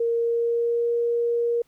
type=tone with pitch glide; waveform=sine; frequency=465.1 to 471.3 Hz; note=A#4 to A#4; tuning=-4 to +19 cents; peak=-20 dBFS; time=0-1.62 s; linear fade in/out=5 ms; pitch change=+23 cents; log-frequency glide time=0.11-0.9 s; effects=pink hiss -65 dBFS RMS until 1.67 s